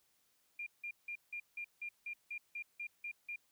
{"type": "tone bursts", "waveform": "sine", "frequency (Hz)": 2400, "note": "D7", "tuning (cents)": 37, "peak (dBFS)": -40, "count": 12, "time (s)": [0.59, 3.36], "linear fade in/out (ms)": 5, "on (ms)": 75, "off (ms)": 170, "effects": ["white hiss -75 dBFS RMS until 3.51 s"]}